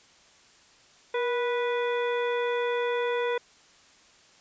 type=harmonic tone with a mistuned harmonic; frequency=491.8 Hz; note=B4; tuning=7 cents flat; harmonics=1 / 2 / 3 / 4 / 5 / 7; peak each=-26 / -33 / -37 / -37 / -40 / -42 dBFS; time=1.14-3.38 s; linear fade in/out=5 ms; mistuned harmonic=1; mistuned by=-48 cents; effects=white hiss -57 dBFS RMS until 4.4 s + resampled to 16000 Hz